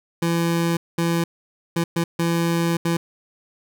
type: tone bursts at uneven times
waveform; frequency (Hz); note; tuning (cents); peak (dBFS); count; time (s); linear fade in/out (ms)
25% pulse; 168.4; E3; +37; -15; 6; 0.22-0.77 / 0.98-1.24 / 1.76-1.84 / 1.96-2.04 / 2.19-2.77 / 2.85-2.97; 5
effects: none